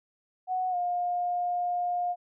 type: tone with pitch glide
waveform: sine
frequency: 740 to 709.9 Hz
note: F#5 to F5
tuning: 0 to +28 cents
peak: -26 dBFS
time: 0.47-2.16 s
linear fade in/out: 50 ms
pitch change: -72 cents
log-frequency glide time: 0.7-0.76 s
effects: none